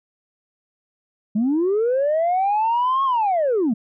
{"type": "linear two-way sweep", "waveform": "sine", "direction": "up then down", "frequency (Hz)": [201.2, 1100, 201.2], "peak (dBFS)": -15, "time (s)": [1.35, 3.74], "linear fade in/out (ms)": 10, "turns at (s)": 3.04, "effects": ["tanh soft clip ceiling -14 dBFS"]}